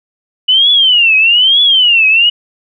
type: tone with vibrato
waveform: sine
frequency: 2949 Hz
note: F#7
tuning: 6 cents flat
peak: -5 dBFS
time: 0.48-2.3 s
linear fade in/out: 10 ms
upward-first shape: triangle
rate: 1.1 Hz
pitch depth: 270 cents each way
effects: none